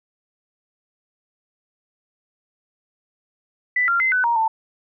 sine tone with pitch steps, 1987 / 1385 / 2063 / 1501 / 939 / 890 Hz, B6 / F6 / C7 / F#6 / A#5 / A5, +10 / -15 / -25 / +24 / +12 / +20 cents, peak -16 dBFS, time 3.76-4.48 s, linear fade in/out 5 ms, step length 120 ms, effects none

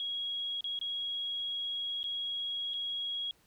sine tone with dropouts, 3308 Hz, G#7, 8 cents flat, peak -33 dBFS, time 0-3.31 s, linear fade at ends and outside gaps 1 ms, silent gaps 0.608-0.642 / 0.79-0.813 / 2.031-2.041 / 2.736-2.74 s, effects pink hiss -67 dBFS RMS until 3.46 s

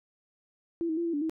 sine tone with pitch steps, 336.1 / 317.5 / 340.7 / 335.3 / 290.1 / 320.6 Hz, E4 / D#4 / F4 / E4 / D4 / E4, +34 / +35 / -43 / +30 / -21 / -48 cents, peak -27 dBFS, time 0.81-1.296 s, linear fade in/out 0 ms, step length 81 ms, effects none

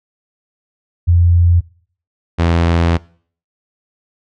sine / sawtooth tone pair in turn, 86.5 / 84.33 Hz, F2 / E2, -16 / +40 cents, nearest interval unison, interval 44 cents, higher first, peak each -7 dBFS, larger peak neither, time 1.07-1.61 / 2.38-2.98 s, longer second, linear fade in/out 20 ms, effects noise-tail reverb RT60 0.5 s tail -22 dB re dry + low-pass 4000 Hz 12 dB/octave

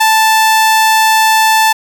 sawtooth tone, 880 Hz, A5, in tune, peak -3 dBFS, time 0-1.73 s, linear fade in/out 10 ms, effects none

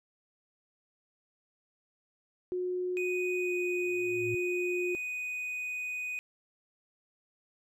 sine tone with pitch glide, 362.9 to 357.7 Hz, F#4 to F4, -34 to +41 cents, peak -30 dBFS, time 2.52-4.95 s, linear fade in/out 0 ms, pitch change -25 cents, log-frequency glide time 3.38-3.53 s
triangle tone, 2489 Hz, D#7, in tune, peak -32 dBFS, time 2.97-6.19 s, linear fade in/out 0 ms
sine tone with exponential growth, 112.7 Hz, A2, 42 cents sharp, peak -34 dBFS, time 3.75-4.35 s, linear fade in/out 5 ms, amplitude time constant 130 ms
effects none

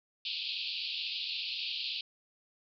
white band-pass noise, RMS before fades -37 dBFS, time 0.25-2.01 s, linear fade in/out 2 ms, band 2500 to 4700 Hz, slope 96 dB/octave, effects none

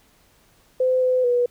sine tone with pitch steps, 512 / 508 / 487.2 Hz, C5 / B4 / B4, -38 / +49 / -24 cents, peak -16 dBFS, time 0.8-1.46 s, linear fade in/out 5 ms, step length 220 ms, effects pink hiss -58 dBFS RMS until 1.5 s

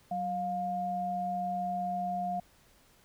sine tone pair together, 187.33 / 708 Hz, F#3 / F5, +22 / +23 cents, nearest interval octave + major seventh, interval 2301 cents, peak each -38 / -31 dBFS, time 0.11-2.4 s, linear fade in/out 5 ms, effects pink hiss -63 dBFS RMS until 3.04 s

